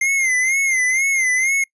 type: tone with vibrato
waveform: square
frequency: 2095 Hz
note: C7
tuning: 2 cents sharp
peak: -16 dBFS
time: 0.01-1.64 s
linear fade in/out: 5 ms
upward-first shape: sine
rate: 2.1 Hz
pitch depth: 85 cents each way
effects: noise-tail reverb RT60 0.1 s tail -24 dB re dry + resampled to 24000 Hz